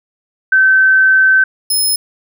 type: tone pair in turn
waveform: sine / 5% pulse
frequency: 1539 / 5164 Hz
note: G6 / E8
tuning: -32 / -37 cents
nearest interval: octave + major sixth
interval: 2095 cents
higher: second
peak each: -6 dBFS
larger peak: neither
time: 0.52-1.44 / 1.7-1.96 s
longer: first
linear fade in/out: 5 ms
effects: none